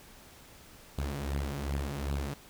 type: beating tone pair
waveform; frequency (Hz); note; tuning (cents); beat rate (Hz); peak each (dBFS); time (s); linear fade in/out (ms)
sawtooth; 69.3 / 71.9; C#2 / D2; 0 / -36; 2.6; -30 / -32; 0.98-2.34; 5
effects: pink hiss -54 dBFS RMS until 2.49 s